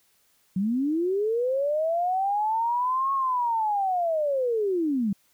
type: linear two-way sweep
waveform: sine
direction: up then down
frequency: 180 to 1100 to 187.9 Hz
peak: -22 dBFS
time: 0.56-5.13 s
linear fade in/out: 5 ms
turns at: 3.13 s
effects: white hiss -65 dBFS RMS until 5.33 s